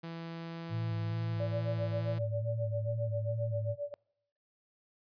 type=noise with exponential growth; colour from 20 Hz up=violet; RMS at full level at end=-49 dBFS; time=0-1.25 s; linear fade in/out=2 ms; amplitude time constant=270 ms
type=tone with pitch glide; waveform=sawtooth; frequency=166.2 to 167.26 Hz; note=E3 to E3; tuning=+15 to +26 cents; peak=-36 dBFS; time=0.03-2.19 s; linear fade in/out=10 ms; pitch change=+11 cents; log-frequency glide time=0.32-1.27 s
type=tone with vibrato; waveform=sine; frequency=110 Hz; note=A2; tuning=in tune; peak=-32 dBFS; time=0.69-3.76 s; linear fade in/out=50 ms; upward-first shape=square; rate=2.3 Hz; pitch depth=35 cents each way
type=tone with tremolo; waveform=sine; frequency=579 Hz; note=D5; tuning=25 cents flat; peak=-32 dBFS; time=1.4-3.94 s; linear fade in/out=0 ms; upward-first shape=sine; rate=7.5 Hz; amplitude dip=95%
effects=noise-tail reverb RT60 0.8 s tail -26 dB re dry + resampled to 11025 Hz